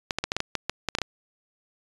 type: clicks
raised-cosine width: 0.2 ms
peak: -8 dBFS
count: 12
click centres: 0.108 / 0.186 / 0.24 / 0.319 / 0.366 / 0.404 / 0.553 / 0.696 / 0.887 / 0.951 / 0.986 / 1.017 s
effects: resampled to 22050 Hz